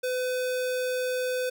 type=tone; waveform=square; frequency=505 Hz; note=B4; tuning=39 cents sharp; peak=-27 dBFS; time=0.03-1.5 s; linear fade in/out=10 ms; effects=none